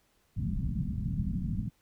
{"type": "low-pass noise", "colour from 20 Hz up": "white", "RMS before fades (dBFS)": -32, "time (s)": [0.36, 1.7], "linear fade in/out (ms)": 20, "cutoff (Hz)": 220, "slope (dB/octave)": 48, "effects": ["pink hiss -70 dBFS RMS until 1.81 s"]}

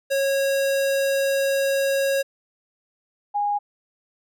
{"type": "tone pair in turn", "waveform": ["square", "sine"], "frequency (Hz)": [548, 821.1], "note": ["C#5", "G#5"], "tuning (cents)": [-20, -20], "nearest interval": "perfect fifth", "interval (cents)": 700, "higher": "second", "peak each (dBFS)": -20, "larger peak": "neither", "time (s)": [[0.1, 2.23], [3.34, 3.59]], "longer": "first", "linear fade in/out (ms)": 20, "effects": []}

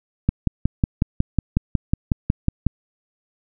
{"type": "click train", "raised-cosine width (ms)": 5, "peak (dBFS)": -4, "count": 14, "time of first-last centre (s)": [0.29, 2.667], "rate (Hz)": 5.47, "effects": []}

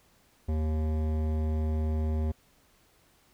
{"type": "tone with hard clipping", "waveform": "sine", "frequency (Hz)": 77.9, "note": "D#2", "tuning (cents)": 3, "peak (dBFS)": -28, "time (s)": [0.48, 2.32], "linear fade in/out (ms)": 10, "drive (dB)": 15, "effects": ["pink hiss -64 dBFS RMS until 3.33 s"]}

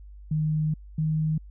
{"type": "tone pair in turn", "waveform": "sine", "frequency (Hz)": [154.7, 156.41], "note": ["D#3", "D#3"], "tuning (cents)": [-10, 9], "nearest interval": "unison", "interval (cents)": 19, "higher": "second", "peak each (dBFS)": -22, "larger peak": "neither", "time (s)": [[0.31, 0.74], [0.98, 1.38]], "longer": "first", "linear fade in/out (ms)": 5, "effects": ["added 50 Hz sine -42 dBFS peak until 1.5 s"]}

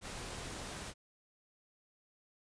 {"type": "noise", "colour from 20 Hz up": "pink", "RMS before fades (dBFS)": -44, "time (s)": [0.01, 0.94], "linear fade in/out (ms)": 50, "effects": ["resampled to 22050 Hz"]}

